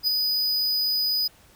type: tone with ADSR envelope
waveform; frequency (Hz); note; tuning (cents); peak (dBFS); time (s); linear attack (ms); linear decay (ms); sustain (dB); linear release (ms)
square; 4972; D#8; -2; -18; 0.03-1.28; 48; 3; -4; 12
effects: pink hiss -55 dBFS RMS until 1.55 s